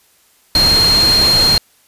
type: tone in noise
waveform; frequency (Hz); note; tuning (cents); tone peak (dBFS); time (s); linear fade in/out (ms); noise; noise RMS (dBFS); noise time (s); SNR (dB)
sine; 4212; C8; +11; -9; 0.55-1.58; 2; pink; -18; 0.55-1.58; +6
effects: white hiss -53 dBFS RMS until 1.87 s + resampled to 32000 Hz